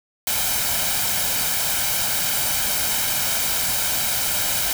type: noise with comb filter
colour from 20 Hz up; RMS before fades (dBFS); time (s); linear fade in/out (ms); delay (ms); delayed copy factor
white; -22; 0.27-4.73; 2; 1.3; +0.55
effects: none